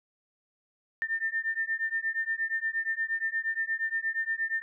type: beating tone pair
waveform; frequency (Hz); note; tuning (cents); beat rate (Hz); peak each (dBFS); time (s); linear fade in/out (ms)
sine; 1797 / 1805.5; A6 / A6; +36 / +44; 8.5; -31; 1.02-4.62; 0
effects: none